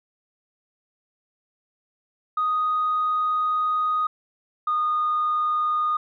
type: tone pair in turn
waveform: sine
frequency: 1244.5 / 1228.1 Hz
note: D#6 / D#6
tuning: 0 / -23 cents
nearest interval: unison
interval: 23 cents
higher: first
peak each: -19 dBFS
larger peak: neither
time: 2.37-4.07 / 4.67-5.97 s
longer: first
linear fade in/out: 5 ms
effects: tanh soft clip ceiling -16 dBFS